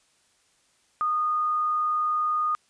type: tone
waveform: sine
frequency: 1230 Hz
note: D#6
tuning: 20 cents flat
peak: -22 dBFS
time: 1.01-2.55 s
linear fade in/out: 0 ms
effects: white hiss -65 dBFS RMS until 2.69 s + resampled to 22050 Hz